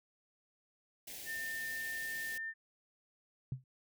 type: band-stop noise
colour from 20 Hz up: white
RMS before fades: -47 dBFS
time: 1.07-2.38 s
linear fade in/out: 5 ms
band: 840 to 1700 Hz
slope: 48 dB/octave
type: tone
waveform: sine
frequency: 1800 Hz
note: A6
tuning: 39 cents sharp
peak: -38 dBFS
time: 1.25-2.54 s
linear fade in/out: 50 ms
type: tone with exponential decay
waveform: sine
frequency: 129.6 Hz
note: C3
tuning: 16 cents flat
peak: -31 dBFS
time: 3.52-3.64 s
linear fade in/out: 2 ms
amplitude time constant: 26 ms
effects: none